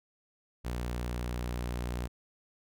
sawtooth tone, 60.4 Hz, B1, 38 cents flat, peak -29 dBFS, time 0.64-2.08 s, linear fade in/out 20 ms, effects none

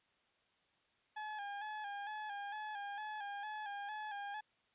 30% pulse tone with vibrato, 830.6 Hz, G#5, in tune, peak -39 dBFS, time 1.16-4.41 s, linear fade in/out 10 ms, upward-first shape square, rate 2.2 Hz, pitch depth 48 cents each way, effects white hiss -75 dBFS RMS until 4.74 s + resampled to 8000 Hz

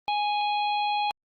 harmonic tone, 830 Hz, G#5, 1 cent flat, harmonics 1 / 3 / 4 / 5, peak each -24 / -34 / -36 / -38 dBFS, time 0.08-1.11 s, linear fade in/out 0 ms, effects Opus 24 kbps

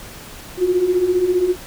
sine beating tone pair, 349.2 / 364.2 Hz, F4 / F#4, 0 / -27 cents, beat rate 15 Hz, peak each -21 / -15 dBFS, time 0.57-1.56 s, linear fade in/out 50 ms, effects pink hiss -37 dBFS RMS until 1.66 s

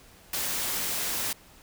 white noise, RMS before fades -30 dBFS, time 0.33-1.33 s, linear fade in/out 5 ms, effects pink hiss -54 dBFS RMS until 1.62 s

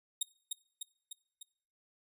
10% pulse tone with echo, 3729 Hz, A#7, in tune, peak -21 dBFS, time 0.21-0.23 s, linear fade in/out 5 ms, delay 300 ms, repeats 4, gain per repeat -4 dB, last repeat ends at 1.43 s, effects noise-tail reverb RT60 0.6 s tail -24 dB re dry + resampled to 32000 Hz

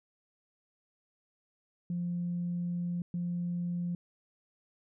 sine tone bursts at uneven times, 174.61 Hz, F3, in tune, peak -30 dBFS, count 2, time 1.9-3.02 / 3.14-3.95 s, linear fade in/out 2 ms, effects tanh soft clip ceiling -26 dBFS

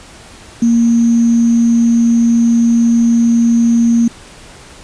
sine tone with sample-and-hold, 233.1 Hz, A#3, in tune, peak -7 dBFS, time 0.62-4.08 s, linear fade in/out 5 ms, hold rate 6300 Hz, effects pink hiss -37 dBFS RMS until 4.83 s + resampled to 22050 Hz

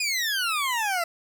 20% pulse exponential sweep, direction down, 2509 to 662 Hz, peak -19 dBFS, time 0-1.04 s, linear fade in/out 5 ms, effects none

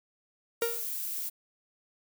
violet noise, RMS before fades -35 dBFS, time 0.61-1.3 s, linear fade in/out 20 ms
45% pulse tone with exponential decay, 466.2 Hz, A#4, in tune, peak -24 dBFS, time 0.62-0.88 s, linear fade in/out 1 ms, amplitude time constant 56 ms
effects none

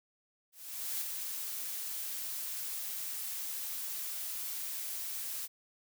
blue noise with ADSR envelope, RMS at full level -35 dBFS, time 0.52-5.48 s, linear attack 490 ms, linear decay 16 ms, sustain -4 dB, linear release 34 ms, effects none

